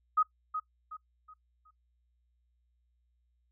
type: tone with echo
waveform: sine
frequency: 1257 Hz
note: D#6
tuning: 17 cents sharp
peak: -22 dBFS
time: 0.17-0.23 s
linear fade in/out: 10 ms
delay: 370 ms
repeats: 4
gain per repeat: -9 dB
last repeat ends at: 1.71 s
effects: noise-tail reverb RT60 0.1 s tail -20 dB re dry + added 60 Hz sine -70 dBFS peak until 3.51 s